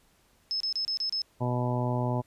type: tone bursts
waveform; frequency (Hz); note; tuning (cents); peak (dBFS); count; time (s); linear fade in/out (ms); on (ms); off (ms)
sine; 5200; E8; -24; -27; 6; 0.51-1.218; 0; 93; 30
type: harmonic tone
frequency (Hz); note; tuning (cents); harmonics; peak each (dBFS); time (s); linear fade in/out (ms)
123.47; B2; 0; 1 / 2 / 3 / 4 / 5 / 6 / 7 / 8; -28 / -33 / -37 / -40 / -35 / -42 / -36 / -39; 1.4-2.22; 20
effects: pink hiss -65 dBFS RMS until 2.26 s + resampled to 32000 Hz